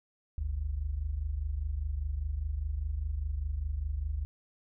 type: tone pair together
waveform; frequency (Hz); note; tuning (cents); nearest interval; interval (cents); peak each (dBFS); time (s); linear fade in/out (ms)
sine; 49.63 / 74.6; G1 / D2; +22 / +28; perfect fifth; 706; -35 / -32; 0.38-4.25; 0
effects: none